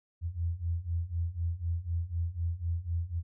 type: beating tone pair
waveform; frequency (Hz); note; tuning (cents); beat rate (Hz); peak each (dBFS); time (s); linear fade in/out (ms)
sine; 82.7 / 86.7; E2 / F2; +6 / -12; 4; -34 / -32; 0.21-3.23; 50
effects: none